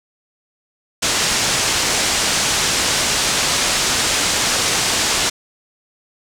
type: low-pass noise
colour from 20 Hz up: white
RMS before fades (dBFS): -18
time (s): 1.02-5.3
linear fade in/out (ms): 10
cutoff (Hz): 7900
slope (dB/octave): 24
effects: none